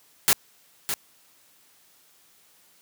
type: noise with echo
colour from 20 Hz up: white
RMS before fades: -18 dBFS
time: 0.28-0.33 s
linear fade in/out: 0 ms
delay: 610 ms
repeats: 1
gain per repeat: -9 dB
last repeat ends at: 0.94 s
effects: white hiss -59 dBFS RMS until 2.81 s + high-pass 100 Hz 12 dB/octave